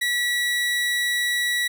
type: tone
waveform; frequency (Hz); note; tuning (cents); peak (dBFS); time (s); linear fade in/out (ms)
30% pulse; 1941; B6; -31; -18; 0.01-1.68; 10
effects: none